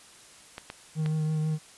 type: clicks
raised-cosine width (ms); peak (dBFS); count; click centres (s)
0.3; -21; 3; 0.581 / 0.701 / 1.061
type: tone with vibrato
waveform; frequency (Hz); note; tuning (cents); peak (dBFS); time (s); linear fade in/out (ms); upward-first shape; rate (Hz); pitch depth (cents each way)
triangle; 155.56; D#3; 0; -23; 0.95-1.59; 50; triangle; 6.1; 21
effects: white hiss -52 dBFS RMS until 1.77 s + resampled to 24000 Hz